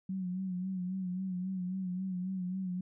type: tone with vibrato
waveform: sine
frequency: 185.1 Hz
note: F#3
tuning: 1 cent sharp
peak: -33 dBFS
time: 0.09-2.81 s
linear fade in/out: 5 ms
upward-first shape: sine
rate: 3.7 Hz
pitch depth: 56 cents each way
effects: none